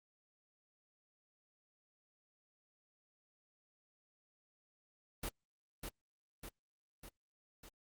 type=noise with echo; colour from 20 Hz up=pink; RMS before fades=-40 dBFS; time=5.23-5.29 s; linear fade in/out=5 ms; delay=600 ms; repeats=4; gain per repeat=-4 dB; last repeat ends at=7.69 s; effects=Opus 32 kbps